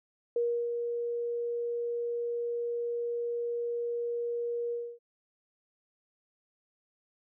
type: tone with ADSR envelope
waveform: sine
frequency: 473.9 Hz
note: A#4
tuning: 28 cents sharp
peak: -25 dBFS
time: 0.36-4.99 s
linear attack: 3 ms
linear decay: 320 ms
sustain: -5 dB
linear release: 270 ms
effects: none